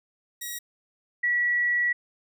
5% pulse / sine tone pair in turn, 1907 / 1937 Hz, A#6 / B6, +39 / -34 cents, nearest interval unison, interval 27 cents, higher second, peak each -22 / -21 dBFS, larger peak second, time 0.41-0.59 / 1.23-1.93 s, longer second, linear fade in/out 10 ms, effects none

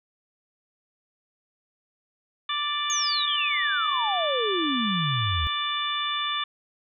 harmonic tone, 587.3 Hz, D5, in tune, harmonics 2 / 3 / 4 / 5 / 6, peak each -29 / -35 / -36 / -34 / -29 dBFS, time 2.49-6.44 s, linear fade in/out 5 ms
sine exponential sweep, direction down, 6700 to 72.9 Hz, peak -25 dBFS, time 2.9-5.47 s, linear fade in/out 0 ms
effects none

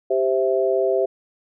sine chord, C major, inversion second, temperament equal, 392 / 523.3 / 659.3 Hz, G4 / C5 / E5, 0 / 0 / 0 cents, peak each -20 / -22 / -22 dBFS, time 0.1-1.06 s, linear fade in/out 10 ms, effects none

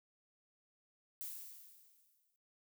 violet noise with exponential decay, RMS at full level -43 dBFS, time 1.21-2.36 s, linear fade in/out 0 ms, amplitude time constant 250 ms, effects noise-tail reverb RT60 0.4 s tail -23 dB re dry

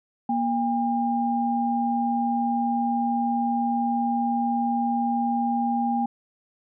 sine tone pair together, 237.1 / 804.4 Hz, A#3 / G5, +30 / +44 cents, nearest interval octave + major sixth, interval 2114 cents, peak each -24 dBFS, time 0.29-6.06 s, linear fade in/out 5 ms, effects none

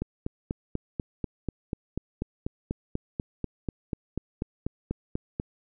click train, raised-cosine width 3 ms, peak -16 dBFS, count 23, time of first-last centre 0.02-5.399 s, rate 4.09 Hz, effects none

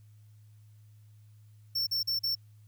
square tone bursts, 5420 Hz, E8, 47 cents sharp, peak -28 dBFS, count 4, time 1.75-2.353 s, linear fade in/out 10 ms, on 120 ms, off 41 ms, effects added 106 Hz sine -53 dBFS peak until 2.67 s + white hiss -73 dBFS RMS until 2.67 s

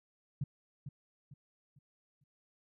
sine tone with echo, 139.2 Hz, C#3, 8 cents sharp, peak -31 dBFS, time 0.41-0.44 s, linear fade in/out 5 ms, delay 450 ms, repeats 4, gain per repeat -9 dB, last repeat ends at 2.24 s, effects none

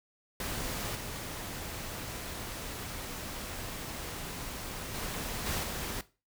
pink noise with level steps, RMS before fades -36 / -40 / -37 / -33 / -37 dBFS, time 0.4-6.01 s, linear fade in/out 2 ms, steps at 0.95 / 4.94 / 5.46 / 5.63 s, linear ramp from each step 5 ms, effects noise-tail reverb RT60 0.3 s tail -17 dB re dry

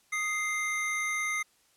square tone pair together, 1244.5 / 2093 Hz, D#6 / C7, 0 / 0 cents, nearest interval major sixth, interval 900 cents, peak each -37 / -30 dBFS, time 0.12-1.43 s, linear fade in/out 10 ms, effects white hiss -66 dBFS RMS until 1.76 s + low-pass 11000 Hz 12 dB/octave

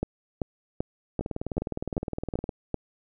two click trains, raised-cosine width 2 ms, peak -17 / -13 dBFS, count 26 / 8, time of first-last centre 1.21-2.492 / 0.03-2.743 s, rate 19.5 / 2.58 Hz, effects none

